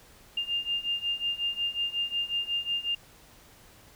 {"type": "beating tone pair", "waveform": "sine", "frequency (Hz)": [2803, 2808.5], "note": ["F7", "F7"], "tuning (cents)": [6, 9], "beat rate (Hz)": 5.5, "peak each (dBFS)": [-32, -30], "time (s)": [0.37, 2.95], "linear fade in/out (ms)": 5, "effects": ["pink hiss -55 dBFS RMS until 3.95 s"]}